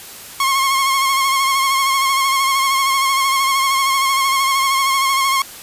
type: tone with vibrato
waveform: sawtooth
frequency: 1082 Hz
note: C#6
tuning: 42 cents flat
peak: -10 dBFS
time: 0.4-5.42 s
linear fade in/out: 2 ms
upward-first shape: sine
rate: 13 Hz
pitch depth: 40 cents each way
effects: white hiss -35 dBFS RMS until 5.62 s + resampled to 32000 Hz